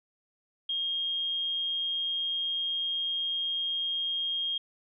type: tone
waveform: sine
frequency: 3236 Hz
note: G#7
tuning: 46 cents flat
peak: -28 dBFS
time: 0.69-4.58 s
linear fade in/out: 5 ms
effects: none